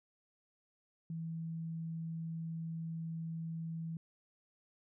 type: tone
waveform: sine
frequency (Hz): 163.6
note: E3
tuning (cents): -13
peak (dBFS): -38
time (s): 1.1-3.97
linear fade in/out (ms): 2
effects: none